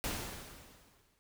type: noise with exponential decay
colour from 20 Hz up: pink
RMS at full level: -35 dBFS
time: 0.04-1.19 s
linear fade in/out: 0 ms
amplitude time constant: 250 ms
effects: none